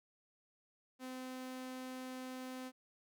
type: tone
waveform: sawtooth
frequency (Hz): 257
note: C4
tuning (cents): -31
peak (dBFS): -40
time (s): 0.99-2.72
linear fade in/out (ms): 50
effects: none